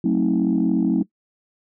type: chord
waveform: sine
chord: F# diminished seventh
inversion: none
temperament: just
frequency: 185 / 222 / 266.4 / 319.7 Hz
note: F#3 / A3 / C4 / Eb4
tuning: 0 / +16 / +31 / +47 cents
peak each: -21 dBFS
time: 0.04-1.03 s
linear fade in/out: 5 ms
effects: noise-tail reverb RT60 0.1 s tail -20 dB re dry + tanh soft clip ceiling -10 dBFS